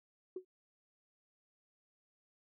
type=tone with exponential decay; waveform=sine; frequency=370 Hz; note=F#4; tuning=in tune; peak=-35 dBFS; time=0.36-0.45 s; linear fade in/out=5 ms; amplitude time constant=19 ms; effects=tanh soft clip ceiling -31 dBFS